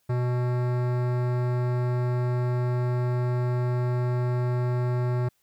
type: tone with hard clipping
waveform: sine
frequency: 123.47 Hz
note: B2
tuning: in tune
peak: -25 dBFS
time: 0.09-5.29 s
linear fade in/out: 10 ms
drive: 18 dB
effects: white hiss -70 dBFS RMS until 5.42 s